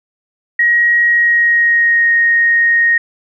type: tone with pitch glide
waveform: sine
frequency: 1895 to 1864.6 Hz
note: A#6 to A#6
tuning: +28 to 0 cents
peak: -8 dBFS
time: 0.59-2.98 s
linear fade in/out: 5 ms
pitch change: -28 cents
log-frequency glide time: 1.03-2.11 s
effects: none